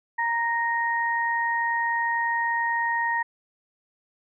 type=tone pair together; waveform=sine; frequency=932.3 / 1863.5 Hz; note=A#5 / A#6; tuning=0 / -1 cents; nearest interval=octave; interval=1199 cents; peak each=-25 / -25 dBFS; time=0.18-3.23 s; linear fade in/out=10 ms; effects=none